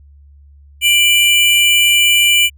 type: tone pair together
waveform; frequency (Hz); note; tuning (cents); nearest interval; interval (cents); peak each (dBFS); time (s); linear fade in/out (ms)
square; 2371 / 2960; D7 / F#7; +16 / 0; major third; 384; -12; 0.81-2.5; 50
effects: added 71 Hz sine -40 dBFS peak until 2.57 s